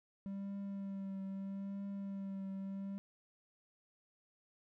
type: tone with vibrato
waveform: triangle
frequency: 196 Hz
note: G3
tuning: in tune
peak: -38 dBFS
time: 0.26-2.98 s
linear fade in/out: 0 ms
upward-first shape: triangle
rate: 0.78 Hz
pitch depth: 28 cents each way
effects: none